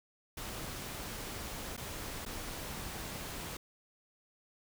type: noise with dropouts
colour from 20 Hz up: pink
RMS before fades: -42 dBFS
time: 0.37-3.57 s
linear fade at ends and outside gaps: 5 ms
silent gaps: 1.767-1.776 / 2.253-2.261 s
effects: none